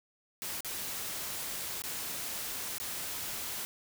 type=noise with dropouts; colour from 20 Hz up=white; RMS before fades=-38 dBFS; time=0.42-3.65 s; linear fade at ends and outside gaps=0 ms; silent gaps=0.606-0.647 / 1.82-1.838 / 2.782-2.8 s; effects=none